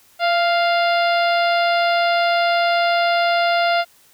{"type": "harmonic tone with a mistuned harmonic", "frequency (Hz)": 698.5, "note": "F5", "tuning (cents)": 0, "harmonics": [1, 2, 3, 4, 5, 6, 7], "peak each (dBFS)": [-16, -22, -26, -28, -30, -32, -33], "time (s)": [0.19, 3.85], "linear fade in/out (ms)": 50, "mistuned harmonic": 1, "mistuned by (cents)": -32, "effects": ["white hiss -53 dBFS RMS until 4.13 s"]}